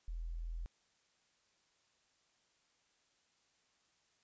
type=tone; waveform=sine; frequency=41.6 Hz; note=E1; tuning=17 cents sharp; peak=-39 dBFS; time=0.08-0.66 s; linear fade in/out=0 ms; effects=white hiss -75 dBFS RMS until 4.23 s + resampled to 16000 Hz